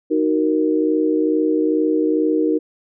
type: chord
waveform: sine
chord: D# minor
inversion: none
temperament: just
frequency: 311.1 / 373.4 / 466.7 Hz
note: D#4 / F#4 / A#4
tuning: 0 / +16 / +2 cents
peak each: -17 / -22 / -20 dBFS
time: 0.1-2.59 s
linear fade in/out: 20 ms
effects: none